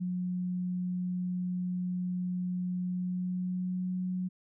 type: tone with pitch glide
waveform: sine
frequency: 180.6 to 183.12 Hz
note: F#3 to F#3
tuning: -42 to -18 cents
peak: -30 dBFS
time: 0-4.29 s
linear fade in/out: 20 ms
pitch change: +24 cents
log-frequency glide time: 2.82-3.95 s
effects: none